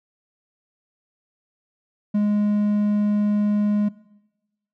triangle tone, 207.7 Hz, G#3, in tune, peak -15 dBFS, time 2.14-3.89 s, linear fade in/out 10 ms, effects noise-tail reverb RT60 1.0 s tail -20 dB re dry

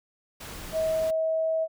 pink noise, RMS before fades -40 dBFS, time 0.4-1.11 s, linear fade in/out 10 ms
sine tone with pitch glide, 639 to 643.8 Hz, D#5 to E5, +46 to -41 cents, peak -23 dBFS, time 0.72-1.68 s, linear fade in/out 50 ms, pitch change +13 cents, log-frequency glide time 0.9-1.5 s
effects none

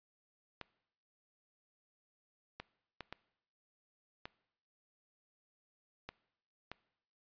clicks, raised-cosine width 0.3 ms, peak -27 dBFS, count 7, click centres 0.613 / 2.6 / 3.007 / 3.126 / 4.255 / 6.09 / 6.716 s, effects noise-tail reverb RT60 0.8 s tail -21 dB re dry + resampled to 11025 Hz

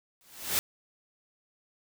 white noise with exponential growth, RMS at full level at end -24 dBFS, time 0.21-0.59 s, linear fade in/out 0 ms, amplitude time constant 81 ms, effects none

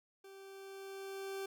40% pulse tone with level ramp, 389.5 Hz, G4, 11 cents flat, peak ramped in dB -52 to -38 dBFS, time 0.24-1.46 s, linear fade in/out 5 ms, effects none

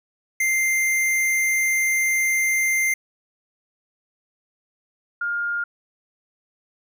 square / sine tone pair in turn, 2093 / 1412.4 Hz, C7 / F6, 0 / +19 cents, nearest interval perfect fifth, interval 681 cents, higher first, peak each -19 / -22 dBFS, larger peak first, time 0.4-2.94 / 5.21-5.64 s, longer first, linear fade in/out 5 ms, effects none

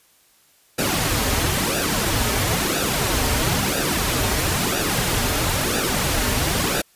pink noise with flanger, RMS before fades -21 dBFS, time 0.78-6.82 s, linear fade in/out 10 ms, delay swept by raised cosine 0.93 to 6.03 ms, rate 1 Hz, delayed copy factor -0.7, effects white hiss -57 dBFS RMS until 6.95 s + resampled to 32000 Hz

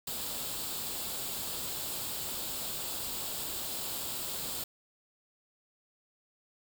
white noise with comb filter, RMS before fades -37 dBFS, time 0.07-4.64 s, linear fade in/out 5 ms, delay 0.25 ms, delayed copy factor +0.55, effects none

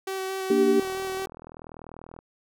sawtooth tone with vibrato, 381.4 Hz, G4, 47 cents flat, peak -25 dBFS, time 0.07-1.26 s, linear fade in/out 5 ms, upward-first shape square, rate 4.5 Hz, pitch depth 10 cents each way
sine chord, G minor, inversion first, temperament equal, 233.1 / 293.7 / 392 Hz, Bb3 / D4 / G4, 0 / 0 / 0 cents, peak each -25 / -25 / -19 dBFS, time 0.5-0.8 s, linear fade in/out 5 ms
click train, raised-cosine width 1 ms, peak -28 dBFS, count 57, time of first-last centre 0.8-2.19 s, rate 40.3 Hz
effects none

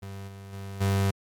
35% pulse tone with level steps, 98 Hz, G2, in tune, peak -35 / -39 / -34 / -20 dBFS, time 0.02-1.11 s, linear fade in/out 10 ms, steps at 0.27 / 0.52 / 0.8 s, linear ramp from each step 20 ms, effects MP3 96 kbps

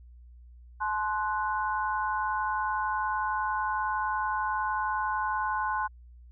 sine chord, F# diminished, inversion first, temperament equal with one note detuned, 857.4 / 1046.5 / 1480 Hz, A5 / C6 / F#6, -45 / 0 / 0 cents, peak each -31 / -30 / -33 dBFS, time 0.8-5.88 s, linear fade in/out 20 ms, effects added 60 Hz sine -48 dBFS peak until 6.31 s

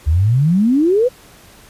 sine exponential sweep, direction up, 71.6 to 523.3 Hz, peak -10 dBFS, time 0.06-1.09 s, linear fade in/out 20 ms, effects pink hiss -44 dBFS RMS until 1.69 s + resampled to 32000 Hz

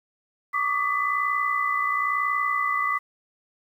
sine tone cluster, 1142 / 1203 / 2002 Hz, D6 / D6 / B6, -49 / +41 / +23 cents, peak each -25 / -28 / -26 dBFS, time 0.53-2.99 s, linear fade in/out 20 ms, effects 9-bit

